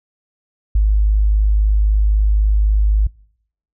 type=tone; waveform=sine; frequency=51.91 Hz; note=G#1; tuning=in tune; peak=-10 dBFS; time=0.75-3.07 s; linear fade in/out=5 ms; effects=noise-tail reverb RT60 0.7 s tail -25 dB re dry